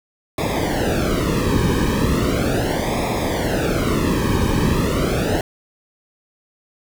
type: noise with flanger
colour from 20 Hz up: brown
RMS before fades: -19 dBFS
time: 0.38-5.41 s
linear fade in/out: 2 ms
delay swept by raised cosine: 0.67 to 1.47 ms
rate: 0.37 Hz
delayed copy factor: -1
effects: none